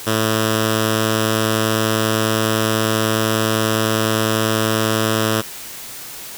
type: tone with notch filter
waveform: 5% pulse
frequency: 110 Hz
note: A2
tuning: in tune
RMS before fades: -18 dBFS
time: 0.06-5.42 s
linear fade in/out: 20 ms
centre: 830 Hz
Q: 1.7
effects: white hiss -33 dBFS RMS until 6.37 s